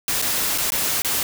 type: noise with dropouts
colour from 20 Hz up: white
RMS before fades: -22 dBFS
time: 0.08-1.23 s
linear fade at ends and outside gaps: 1 ms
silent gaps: 0.217-0.223 / 0.578-0.583 / 0.704-0.72 / 1.02-1.047 s
effects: none